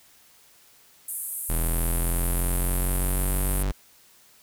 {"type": "band-pass noise", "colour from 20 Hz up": "white", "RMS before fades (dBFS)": -33, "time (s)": [1.08, 3.63], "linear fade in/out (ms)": 5, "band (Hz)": [8800, 13000], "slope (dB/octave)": 48}
{"type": "linear sweep", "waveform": "45% pulse", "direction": "up", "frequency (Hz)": [40.56, 48.28], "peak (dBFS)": -23, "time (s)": [1.49, 3.72], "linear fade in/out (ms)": 10}
{"effects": ["white hiss -56 dBFS RMS until 4.42 s"]}